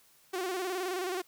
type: tone with vibrato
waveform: sawtooth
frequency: 367.5 Hz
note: F#4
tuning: 12 cents flat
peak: -28 dBFS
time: 0.33-1.22 s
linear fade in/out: 10 ms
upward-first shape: square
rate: 19 Hz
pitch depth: 63 cents each way
effects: white hiss -63 dBFS RMS until 1.27 s